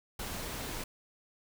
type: noise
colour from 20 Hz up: pink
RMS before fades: -39 dBFS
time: 0.19-0.84 s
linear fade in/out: 5 ms
effects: none